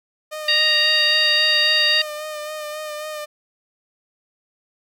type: tone with vibrato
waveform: sawtooth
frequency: 608 Hz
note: D#5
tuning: 40 cents flat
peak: -24 dBFS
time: 0.31-3.26 s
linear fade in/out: 20 ms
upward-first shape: sine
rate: 3.7 Hz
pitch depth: 26 cents each way
type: harmonic tone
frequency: 932.3 Hz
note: A#5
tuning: in tune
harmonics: 2 / 3 / 4 / 5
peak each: -20 / -20 / -20 / -20 dBFS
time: 0.48-2.02 s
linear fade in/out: 5 ms
effects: none